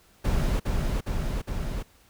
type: noise with echo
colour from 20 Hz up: brown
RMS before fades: -24 dBFS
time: 0.24-0.6 s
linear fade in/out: 10 ms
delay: 410 ms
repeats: 3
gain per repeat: -2 dB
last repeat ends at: 1.83 s
effects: pink hiss -59 dBFS RMS until 2.09 s